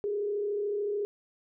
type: tone with frequency modulation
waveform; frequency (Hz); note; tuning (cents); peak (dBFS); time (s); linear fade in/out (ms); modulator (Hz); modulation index
sine; 411.6; G#4; -16; -28; 0.04-1.05; 0; 33.7; 0.48
effects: none